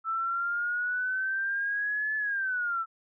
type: exponential two-way sweep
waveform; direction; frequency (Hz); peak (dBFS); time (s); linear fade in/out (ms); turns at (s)
sine; up then down; 1318 to 1735 to 1318; -27; 0.04-2.86; 50; 2.16
effects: none